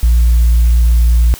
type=tone; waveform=sine; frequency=58.27 Hz; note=A#1; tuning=in tune; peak=-4 dBFS; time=0.03-1.34 s; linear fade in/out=0 ms; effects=tanh soft clip ceiling -4 dBFS + white hiss -33 dBFS RMS until 1.39 s